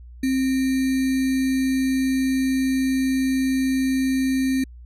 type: tone with sample-and-hold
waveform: sine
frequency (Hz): 263.5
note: C4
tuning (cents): +12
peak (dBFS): -18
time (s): 0.23-4.64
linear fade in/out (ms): 5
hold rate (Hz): 2100
effects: added 60 Hz sine -39 dBFS peak until 4.85 s + resampled to 32000 Hz